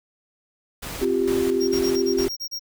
pink noise with tremolo, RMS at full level -33 dBFS, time 0.82-2.29 s, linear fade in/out 10 ms, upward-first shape square, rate 2.2 Hz, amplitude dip 70%
sine chord, C suspended fourth, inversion none, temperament equal, 261.6 / 349.2 / 392 Hz, C4 / F4 / G4, 0 / 0 / 0 cents, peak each -26 / -24 / -21 dBFS, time 1.01-2.28 s, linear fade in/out 10 ms
square tone bursts, 5588 Hz, F8, in tune, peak -28 dBFS, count 9, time 1.6-2.595 s, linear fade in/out 20 ms, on 83 ms, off 31 ms
effects none

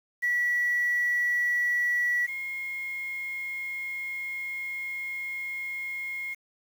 sine tone pair in turn, 1943 / 2148 Hz, B6 / C7, -29 / +45 cents, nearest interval major second, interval 174 cents, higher second, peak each -22 / -31 dBFS, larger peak first, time 0.22-2.27 / 2.27-6.35 s, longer second, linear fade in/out 20 ms, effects tanh soft clip ceiling -19 dBFS + 8-bit

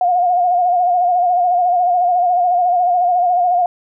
sine tone with vibrato, 714 Hz, F5, 38 cents sharp, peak -11 dBFS, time 0.01-3.66 s, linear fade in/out 2 ms, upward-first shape sine, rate 14 Hz, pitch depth 52 cents each way, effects none

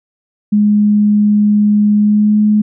sine tone with pitch glide, 208.4 to 211.2 Hz, G#3 to G#3, +6 to +29 cents, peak -7 dBFS, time 0.52-2.62 s, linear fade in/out 10 ms, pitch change +23 cents, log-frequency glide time 1.97-2.38 s, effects none

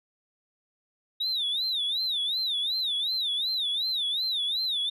sine tone with vibrato, 3729 Hz, A#7, in tune, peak -24 dBFS, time 1.2-4.9 s, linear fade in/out 10 ms, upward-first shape sine, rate 2.7 Hz, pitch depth 180 cents each way, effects tanh soft clip ceiling -23 dBFS

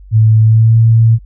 sine tone with pitch glide, 110 to 113.49 Hz, A2 to A#2, 0 to -46 cents, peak -4 dBFS, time 0.11-1.19 s, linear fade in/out 50 ms, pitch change +54 cents, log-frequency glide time 0.42-0.76 s, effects added 48 Hz sine -33 dBFS peak until 1.25 s

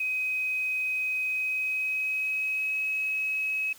sine tone with pitch glide, 2520 to 2558 Hz, D#7 to D#7, +21 to +47 cents, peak -26 dBFS, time 0-3.73 s, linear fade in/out 5 ms, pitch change +26 cents, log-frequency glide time 1.24-2.87 s, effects white hiss -52 dBFS RMS until 3.78 s

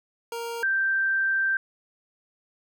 25% pulse / sine tone pair in turn, 466.2 / 1568.1 Hz, A#4 / G6, 0 / 0 cents, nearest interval octave + major sixth, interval 2100 cents, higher second, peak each -27 / -21 dBFS, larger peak second, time 0.32-0.63 / 0.63-1.57 s, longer second, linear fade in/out 2 ms, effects none

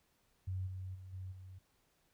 sine tone with level steps, 93.4 Hz, F#2, 17 cents sharp, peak -36 / -41 / -48 / -42 / -49 dBFS, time 0.47-1.59 s, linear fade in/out 10 ms, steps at 0.66 / 0.94 / 1.12 / 1.31 s, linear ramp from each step 20 ms, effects pink hiss -75 dBFS RMS until 2.13 s

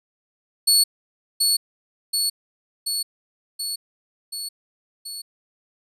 25% pulse tone with echo, 4409 Hz, C#8, 10 cents flat, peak -9 dBFS, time 0.67-0.84 s, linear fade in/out 10 ms, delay 730 ms, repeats 6, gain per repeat -3 dB, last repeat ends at 5.22 s, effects none

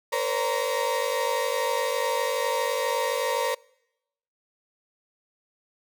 35% pulse tone cluster, 466.3 / 514 / 566 / 935 Hz, A#4 / C5 / C#5 / A#5, +1 / -31 / +36 / +5 cents, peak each -29 / -27 / -28 / -29 dBFS, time 0.12-3.55 s, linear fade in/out 10 ms, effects noise-tail reverb RT60 0.9 s tail -26 dB re dry

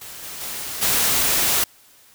white noise with level steps, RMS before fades -37 / -34 / -30 / -19 dBFS, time 0.01-1.64 s, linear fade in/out 5 ms, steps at 0.22 / 0.4 / 0.81 s, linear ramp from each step 20 ms, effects white hiss -52 dBFS RMS until 2.14 s

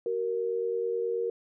sine tone pair together, 376.9 / 466.2 Hz, F#4 / A#4, +32 / 0 cents, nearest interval major third, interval 368 cents, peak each -33 / -28 dBFS, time 0.06-1.3 s, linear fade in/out 2 ms, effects none

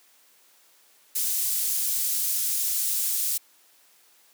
pink high-pass noise, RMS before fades -26 dBFS, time 1.15-3.38 s, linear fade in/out 10 ms, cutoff 8800 Hz, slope 12 dB/octave, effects white hiss -59 dBFS RMS until 4.33 s + high-pass 300 Hz 12 dB/octave

